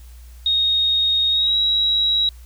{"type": "tone with pitch glide", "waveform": "sine", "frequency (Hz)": [3729, 3865], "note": ["A#7", "B7"], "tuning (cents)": [0, -38], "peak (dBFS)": -15, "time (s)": [0.46, 2.29], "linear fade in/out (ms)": 2, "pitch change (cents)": 62, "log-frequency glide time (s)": [1.3, 1.56], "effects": ["added 60 Hz sine -38 dBFS peak until 2.45 s", "white hiss -53 dBFS RMS until 2.45 s"]}